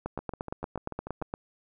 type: two click trains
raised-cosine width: 1 ms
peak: -18 / -23 dBFS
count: 12 / 8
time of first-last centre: 0.06-1.339 / 0.19-1.216 s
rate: 8.6 / 6.82 Hz
effects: none